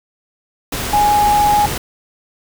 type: tone in noise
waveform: sine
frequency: 830.6 Hz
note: G#5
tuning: in tune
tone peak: -10 dBFS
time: 0.93-1.66 s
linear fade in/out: 5 ms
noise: pink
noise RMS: -22 dBFS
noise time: 0.72-1.78 s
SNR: +9 dB
effects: none